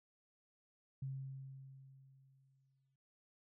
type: tone with exponential decay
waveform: sine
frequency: 134.4 Hz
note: C3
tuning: 47 cents sharp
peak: -39 dBFS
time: 1.02-2.96 s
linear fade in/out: 5 ms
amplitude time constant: 420 ms
effects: none